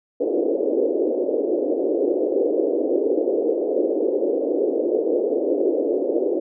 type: band-pass noise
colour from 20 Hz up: white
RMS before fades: -21 dBFS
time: 0.2-6.4 s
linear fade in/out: 10 ms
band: 300 to 530 Hz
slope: 48 dB/octave
effects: none